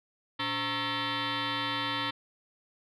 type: tone with frequency modulation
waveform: sine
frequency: 1092 Hz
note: C#6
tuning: 26 cents flat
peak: -28 dBFS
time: 0.39-2.11 s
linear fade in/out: 10 ms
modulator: 403 Hz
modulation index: 7
effects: tanh soft clip ceiling -24 dBFS